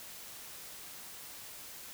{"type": "silence", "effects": ["white hiss -48 dBFS RMS until 1.93 s"]}